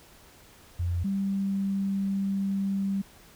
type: tone pair in turn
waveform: sine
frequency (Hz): 87.31 / 196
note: F2 / G3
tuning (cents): 0 / 0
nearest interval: octave + major second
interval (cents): 1400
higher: second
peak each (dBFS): -25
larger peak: neither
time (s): 0.79-1.04 / 1.04-3.02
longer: second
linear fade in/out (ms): 10
effects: pink hiss -54 dBFS RMS until 3.35 s